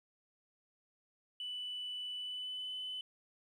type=tone with pitch glide; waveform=sine; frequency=2979 to 3015 Hz; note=F#7 to F#7; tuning=+11 to +32 cents; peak=-38 dBFS; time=1.4-3.01 s; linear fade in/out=2 ms; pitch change=+21 cents; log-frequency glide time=2.17-2.73 s; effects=tanh soft clip ceiling -35 dBFS + 12-bit